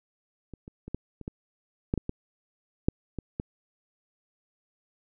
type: clicks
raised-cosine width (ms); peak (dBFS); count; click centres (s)
3; -28 / -30 / -27 / -17 / -28 / -21 / -12 / -15 / -17 / -8 / -20 / -17; 12; 0.537 / 0.679 / 0.88 / 0.946 / 1.213 / 1.279 / 1.939 / 1.977 / 2.094 / 2.885 / 3.187 / 3.399
effects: none